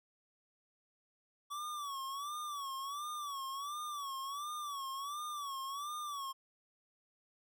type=tone with vibrato; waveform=square; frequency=1140 Hz; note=C#6; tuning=48 cents sharp; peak=-40 dBFS; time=1.5-6.33 s; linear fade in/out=20 ms; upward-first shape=sine; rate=1.4 Hz; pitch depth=110 cents each way; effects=none